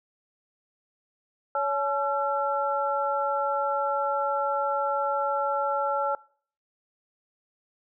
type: tone cluster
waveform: sine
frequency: 561 / 857 / 1353 Hz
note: C#5 / A5 / E6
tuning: +21 / -46 / +45 cents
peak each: -28 dBFS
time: 1.55-6.15 s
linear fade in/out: 2 ms
effects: noise-tail reverb RT60 0.5 s tail -23 dB re dry